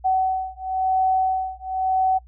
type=beating tone pair; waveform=sine; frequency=754 / 754.97 Hz; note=F#5 / F#5; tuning=+32 / +35 cents; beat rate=0.97 Hz; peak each=-22 dBFS; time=0.04-2.19 s; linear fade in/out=20 ms; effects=noise-tail reverb RT60 0.1 s tail -25 dB re dry + added 60 Hz sine -44 dBFS peak until 2.27 s